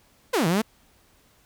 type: exponential two-way sweep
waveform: sawtooth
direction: down then up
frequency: 550 to 155.56 to 231.7 Hz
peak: -16 dBFS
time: 0.33-0.62 s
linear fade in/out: 10 ms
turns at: 0.47 s
effects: pink hiss -60 dBFS RMS until 1.45 s